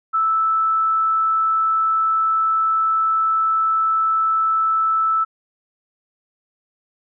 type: tone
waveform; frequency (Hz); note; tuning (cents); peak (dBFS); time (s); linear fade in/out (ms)
sine; 1315; E6; -5; -15; 0.13-5.25; 20
effects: none